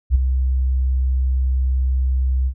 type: tone with ADSR envelope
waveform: sine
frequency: 64.7 Hz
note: C2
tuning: 19 cents flat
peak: -8 dBFS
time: 0.1-2.54 s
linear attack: 50 ms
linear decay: 14 ms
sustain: -7 dB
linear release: 74 ms
effects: none